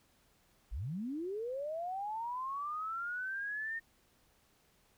sine linear sweep, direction up, 38.89 to 1842 Hz, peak -36 dBFS, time 0.71-3.8 s, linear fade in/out 20 ms, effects pink hiss -70 dBFS RMS until 4.97 s

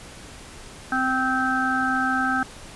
harmonic tone, 259.8 Hz, C4, 12 cents flat, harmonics 1 / 3 / 5 / 6, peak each -26 / -27 / -26 / -24 dBFS, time 0.92-2.43 s, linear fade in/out 2 ms, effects pink hiss -42 dBFS RMS until 2.75 s + resampled to 24000 Hz

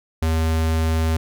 square tone, 80.5 Hz, E2, 41 cents flat, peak -18 dBFS, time 0.22-1.17 s, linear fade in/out 5 ms, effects none

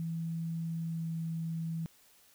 sine tone with pitch glide, 164.81 to 163.77 Hz, E3 to E3, 0 to -11 cents, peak -33 dBFS, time 0-1.86 s, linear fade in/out 0 ms, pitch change -11 cents, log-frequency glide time 0.86-1.09 s, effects white hiss -63 dBFS RMS until 2.34 s

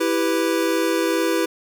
square chord, E minor, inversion none, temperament equal, 329.6 / 392 / 493.9 Hz, E4 / G4 / B4, 0 / 0 / 0 cents, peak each -22 / -25 / -24 dBFS, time 0-1.46 s, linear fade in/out 10 ms, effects none

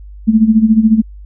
sine tone with tremolo, 220 Hz, A3, in tune, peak -3 dBFS, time 0.27-1.02 s, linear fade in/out 20 ms, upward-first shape sine, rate 14 Hz, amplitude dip 75%, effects added 50 Hz sine -30 dBFS peak until 1.25 s

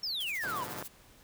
triangle exponential sweep, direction down, 5510 to 941 Hz, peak -31 dBFS, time 0.03-0.64 s, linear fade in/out 5 ms
blue noise with tremolo, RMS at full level -42 dBFS, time 0.2-0.88 s, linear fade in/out 5 ms, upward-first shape triangle, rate 14 Hz, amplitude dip 85%
5% pulse chord, G# diminished seventh, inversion none, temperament equal, 103.83 / 123.47 / 146.83 / 174.61 Hz, G#2 / B2 / D3 / F3, 0 / 0 / 0 / 0 cents, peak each -34 dBFS, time 0.43-0.83 s, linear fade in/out 5 ms
effects pink hiss -59 dBFS RMS until 1.23 s

